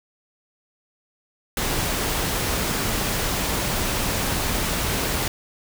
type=noise; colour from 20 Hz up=pink; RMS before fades=-24 dBFS; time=1.57-5.28 s; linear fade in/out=2 ms; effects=none